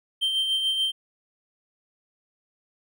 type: tone with tremolo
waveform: triangle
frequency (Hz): 3136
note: G7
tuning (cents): 0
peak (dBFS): -19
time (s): 0.21-0.92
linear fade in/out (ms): 20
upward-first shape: sine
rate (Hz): 6.9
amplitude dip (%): 40
effects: none